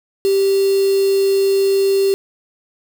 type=tone with quantisation; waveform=sine; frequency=391.6 Hz; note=G4; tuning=2 cents flat; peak=-12 dBFS; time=0.25-2.14 s; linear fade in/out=0 ms; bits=4; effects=none